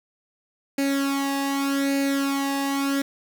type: tone with flanger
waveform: sawtooth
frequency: 276.7 Hz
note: C#4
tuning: 3 cents flat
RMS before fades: -24 dBFS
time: 0.78-3.02 s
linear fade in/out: 5 ms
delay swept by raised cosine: 0.44 to 1.11 ms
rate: 0.84 Hz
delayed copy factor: +0.75
effects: 7-bit

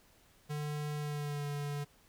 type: tone with pitch glide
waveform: square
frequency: 148.8 to 144.81 Hz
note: D3 to D3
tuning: +23 to -24 cents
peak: -36 dBFS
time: 0.49-1.85 s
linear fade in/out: 20 ms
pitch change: -47 cents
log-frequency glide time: 0.97-1.46 s
effects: pink hiss -65 dBFS RMS until 2.08 s

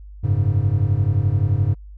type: chord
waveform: triangle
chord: F# suspended second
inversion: none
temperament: just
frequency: 92.5 / 104.06 / 138.75 Hz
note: F#2 / G#2 / C#3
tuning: 0 / +4 / +2 cents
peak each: -19 / -16 / -21 dBFS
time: 0.23-1.75 s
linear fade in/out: 20 ms
effects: added 50 Hz sine -36 dBFS peak until 1.97 s

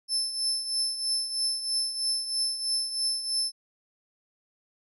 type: tone with tremolo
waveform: 35% pulse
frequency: 5274 Hz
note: E8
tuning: in tune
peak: -21 dBFS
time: 0.08-3.52 s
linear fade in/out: 50 ms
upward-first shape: triangle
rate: 3.1 Hz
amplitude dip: 70%
effects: none

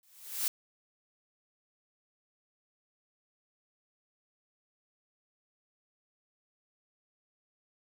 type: noise with exponential growth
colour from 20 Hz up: blue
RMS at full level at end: -28 dBFS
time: 0.03-0.48 s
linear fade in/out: 1 ms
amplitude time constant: 97 ms
effects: none

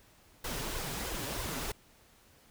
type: noise with flanger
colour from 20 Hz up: pink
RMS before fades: -37 dBFS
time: 0.44-1.72 s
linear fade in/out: 5 ms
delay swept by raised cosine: 1.9 to 7.4 ms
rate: 3.1 Hz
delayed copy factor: +0.85
effects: pink hiss -62 dBFS RMS until 2.5 s

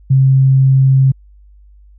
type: tone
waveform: sine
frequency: 133.6 Hz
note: C3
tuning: 36 cents sharp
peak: -6 dBFS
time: 0.1-1.12 s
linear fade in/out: 10 ms
effects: added 50 Hz sine -40 dBFS peak until 1.98 s

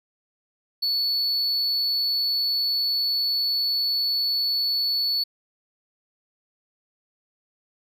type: tone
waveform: triangle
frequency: 4435 Hz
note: C#8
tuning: in tune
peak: -20 dBFS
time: 0.82-5.24 s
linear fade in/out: 10 ms
effects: none

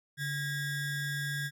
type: ring-modulated tone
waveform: square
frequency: 888 Hz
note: A5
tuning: 16 cents sharp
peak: -30 dBFS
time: 0.17-1.51 s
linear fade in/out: 50 ms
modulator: 745 Hz
effects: none

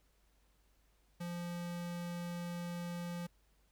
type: tone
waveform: square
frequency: 173.6 Hz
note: F3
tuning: 10 cents flat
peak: -40 dBFS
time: 1.2-3.27 s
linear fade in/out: 10 ms
effects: added 50 Hz sine -70 dBFS peak until 3.71 s + pink hiss -75 dBFS RMS until 3.71 s

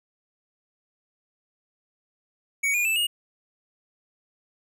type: tone with pitch steps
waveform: square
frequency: 2245 / 2434 / 2639 / 2861 Hz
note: C#7 / D#7 / E7 / F7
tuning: +21 / -39 / +1 / +41 cents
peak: -22 dBFS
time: 2.63-3.07 s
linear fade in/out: 10 ms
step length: 110 ms
effects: none

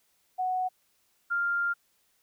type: tone pair in turn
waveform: sine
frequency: 740 / 1396.9 Hz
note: F#5 / F6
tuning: 0 / 0 cents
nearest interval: major seventh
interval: 1100 cents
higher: second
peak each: -26 / -25 dBFS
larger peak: second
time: 0.38-0.69 / 1.3-1.74 s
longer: second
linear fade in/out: 20 ms
effects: white hiss -70 dBFS RMS until 2.22 s

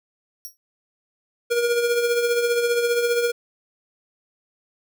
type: tone with exponential decay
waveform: 15% pulse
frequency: 5650 Hz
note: F8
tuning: 19 cents sharp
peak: -24 dBFS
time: 0.45-0.57 s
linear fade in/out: 0 ms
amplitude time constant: 24 ms
type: tone with tremolo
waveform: square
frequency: 475.7 Hz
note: A#4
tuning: 35 cents sharp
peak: -17 dBFS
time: 1.5-3.32 s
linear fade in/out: 20 ms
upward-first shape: triangle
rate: 15 Hz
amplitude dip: 55%
effects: none

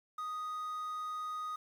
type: tone with quantisation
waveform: triangle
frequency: 1244.5 Hz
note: D#6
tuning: in tune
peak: -35 dBFS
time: 0.18-1.56 s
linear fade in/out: 5 ms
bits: 10
effects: none

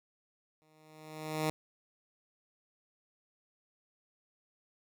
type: tone with exponential growth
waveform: 10% pulse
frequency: 155.56 Hz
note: D#3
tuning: in tune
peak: -20 dBFS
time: 0.62-1.5 s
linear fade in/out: 0 ms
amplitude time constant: 190 ms
effects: none

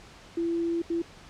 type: tone bursts at uneven times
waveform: sine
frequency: 336.9 Hz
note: E4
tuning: 38 cents sharp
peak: -25 dBFS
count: 2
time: 0.37-0.82 / 0.9-1.02 s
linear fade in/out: 5 ms
effects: pink hiss -50 dBFS RMS until 1.29 s + low-pass 6000 Hz 12 dB/octave

